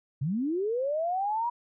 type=linear sweep; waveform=sine; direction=up; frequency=123.47 to 970 Hz; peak=-26 dBFS; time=0.21-1.5 s; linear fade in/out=10 ms; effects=none